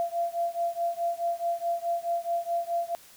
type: beating tone pair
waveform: sine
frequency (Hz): 683 / 687.7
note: F5 / F5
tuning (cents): -39 / -27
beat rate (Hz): 4.7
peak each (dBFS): -29 / -30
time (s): 0-2.95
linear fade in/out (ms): 0
effects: white hiss -53 dBFS RMS until 3.16 s